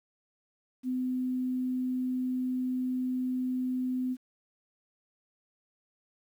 sine tone, 254.4 Hz, C4, 48 cents flat, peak -28 dBFS, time 0.83-4.17 s, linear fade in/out 50 ms, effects 10-bit

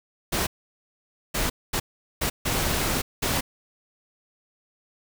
pink noise bursts at uneven times, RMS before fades -25 dBFS, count 6, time 0.32-0.47 / 1.34-1.5 / 1.73-1.8 / 2.21-2.3 / 2.45-3.02 / 3.22-3.41 s, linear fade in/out 10 ms, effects none

